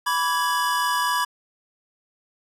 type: chord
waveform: square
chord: G# diminished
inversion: first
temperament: equal with one note detuned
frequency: 987.8 / 1151.1 / 1661.2 Hz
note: B5 / D6 / G#6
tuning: 0 / -35 / 0 cents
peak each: -24 / -27 / -27 dBFS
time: 0.06-1.25 s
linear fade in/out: 10 ms
effects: resampled to 32000 Hz